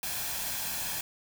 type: noise with comb filter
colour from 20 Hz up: white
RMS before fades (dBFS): -34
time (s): 0.03-1.01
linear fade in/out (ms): 2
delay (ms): 1.2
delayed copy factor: +0.5
effects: none